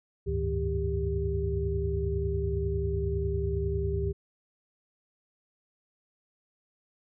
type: tone cluster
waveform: sine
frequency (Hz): 73 / 95 / 105 / 158.2 / 395.9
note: D2 / F#2 / G#2 / D#3 / G4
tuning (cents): -10 / +46 / +19 / +29 / +17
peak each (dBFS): -30 / -38 / -35 / -36 / -31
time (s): 0.26-4.13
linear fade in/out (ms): 20
effects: none